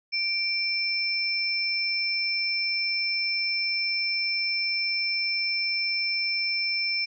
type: tone pair together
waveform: sine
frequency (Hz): 2349 / 5304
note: D7 / E8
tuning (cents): 0 / +10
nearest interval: octave + major second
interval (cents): 1410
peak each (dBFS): -27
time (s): 0.12-7.06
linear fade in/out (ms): 20
effects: none